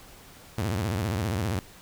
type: tone with vibrato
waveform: sawtooth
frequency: 100 Hz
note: G2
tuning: 35 cents sharp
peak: -22 dBFS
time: 0.58-1.59 s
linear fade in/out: 0 ms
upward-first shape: sine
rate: 15 Hz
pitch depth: 280 cents each way
effects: pink hiss -50 dBFS RMS until 1.81 s